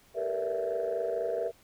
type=tone cluster; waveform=sine; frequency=392.5 / 456.1 / 480.3 / 586 / 660 Hz; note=G4 / A#4 / B4 / D5 / E5; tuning=+2 / -38 / -48 / -4 / +2 cents; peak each=-37 / -35 / -32 / -38 / -32 dBFS; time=0.14-1.52 s; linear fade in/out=50 ms; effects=tanh soft clip ceiling -22 dBFS + pink hiss -61 dBFS RMS until 1.63 s